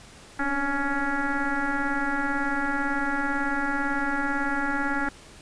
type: tone with frequency modulation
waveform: sine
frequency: 840 Hz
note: G#5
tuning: 19 cents sharp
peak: -23 dBFS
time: 0.39-5.09 s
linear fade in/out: 5 ms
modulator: 277 Hz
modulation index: 3.5
effects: pink hiss -48 dBFS RMS until 5.41 s + resampled to 22050 Hz